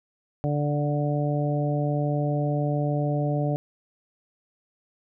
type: harmonic tone with a mistuned harmonic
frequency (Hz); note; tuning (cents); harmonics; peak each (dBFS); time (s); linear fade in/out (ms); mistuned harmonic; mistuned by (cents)
146.83; D3; 0; 1 / 2 / 3 / 4 / 5; -24 / -30 / -34 / -30 / -34; 0.44-3.56; 0; 1; -15
effects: none